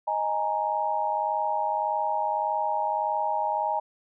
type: chord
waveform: sine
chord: D# suspended fourth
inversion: none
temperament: equal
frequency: 622.3 / 830.6 / 932.3 Hz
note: D#5 / G#5 / A#5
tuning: 0 / 0 / 0 cents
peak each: -31 / -27 / -28 dBFS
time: 0.07-3.8 s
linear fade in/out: 10 ms
effects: none